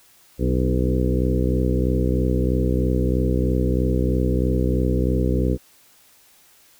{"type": "harmonic tone with a mistuned harmonic", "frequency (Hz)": 63.1, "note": "B1", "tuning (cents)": 38, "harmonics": [1, 2, 3, 4, 5, 6, 7, 8], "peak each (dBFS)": [-21, -24, -26, -27, -28, -29, -29, -30], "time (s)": [0.38, 5.58], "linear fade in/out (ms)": 50, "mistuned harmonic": 5, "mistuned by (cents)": -26, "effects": ["white hiss -54 dBFS RMS until 6.79 s"]}